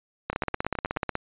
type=two click trains; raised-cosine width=0.5 ms; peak=-11 / -17 dBFS; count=15 / 7; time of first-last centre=0.3-1.154 / 0.33-0.964 s; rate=16.4 / 9.46 Hz; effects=resampled to 8000 Hz